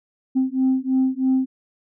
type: beating tone pair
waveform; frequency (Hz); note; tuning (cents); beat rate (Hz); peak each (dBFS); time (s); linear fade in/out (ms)
sine; 260 / 263.1; C4 / C4; -11 / +10; 3.1; -19; 0.35-1.46; 20
effects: tanh soft clip ceiling -12 dBFS